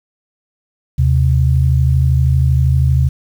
sine tone pair together, 77.78 / 130.46 Hz, D#2 / C3, 0 / -5 cents, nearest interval major sixth, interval 895 cents, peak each -12 dBFS, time 0.98-3.09 s, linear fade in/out 10 ms, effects 7-bit

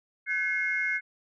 sine tone cluster, 1519 / 1691 / 2152 Hz, F#6 / G#6 / C7, +45 / +31 / +48 cents, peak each -31 / -33 / -27 dBFS, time 0.26-1.01 s, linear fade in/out 50 ms, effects tanh soft clip ceiling -17 dBFS

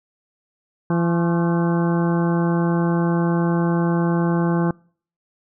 harmonic tone with a mistuned harmonic, 170 Hz, F3, 46 cents flat, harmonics 1 / 2 / 3 / 4 / 5 / 6 / 7 / 8 / 9, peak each -18 / -23 / -30 / -33 / -31 / -32 / -36 / -39 / -35 dBFS, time 0.9-4.71 s, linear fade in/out 2 ms, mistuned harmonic 6, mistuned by +85 cents, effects noise-tail reverb RT60 0.5 s tail -26 dB re dry

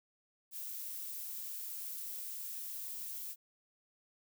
violet noise, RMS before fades -43 dBFS, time 0.51-3.36 s, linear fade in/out 50 ms, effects none

